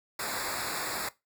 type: noise with comb filter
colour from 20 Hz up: pink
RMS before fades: -34 dBFS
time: 0.19-1.09 s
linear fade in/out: 5 ms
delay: 0.33 ms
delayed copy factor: -0.95
effects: noise-tail reverb RT60 0.2 s tail -18 dB re dry